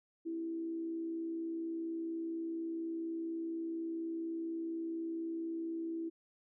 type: tone with frequency modulation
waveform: sine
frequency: 329.6 Hz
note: E4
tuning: in tune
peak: -36 dBFS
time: 0.25-6.1 s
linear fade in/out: 20 ms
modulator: 64.2 Hz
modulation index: 0.26
effects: none